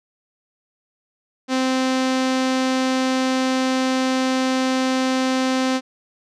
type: tone with low-pass filter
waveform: sawtooth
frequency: 260 Hz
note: C4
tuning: 11 cents flat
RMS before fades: -20 dBFS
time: 1.48-5.81 s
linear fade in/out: 50 ms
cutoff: 5900 Hz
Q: 1.2
effects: none